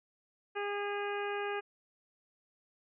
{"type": "harmonic tone with a mistuned harmonic", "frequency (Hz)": 407.4, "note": "G#4", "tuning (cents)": -33, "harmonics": [1, 2, 3, 4, 5, 6, 7], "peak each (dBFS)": [-36, -40, -43, -42, -48, -45, -50], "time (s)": [0.55, 1.61], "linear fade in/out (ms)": 20, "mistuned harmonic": 6, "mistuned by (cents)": 18, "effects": []}